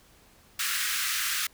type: high-pass noise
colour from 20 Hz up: pink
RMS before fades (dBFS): -29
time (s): 0.59-1.47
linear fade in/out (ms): 5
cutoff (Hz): 1300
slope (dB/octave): 48
effects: pink hiss -58 dBFS RMS until 1.53 s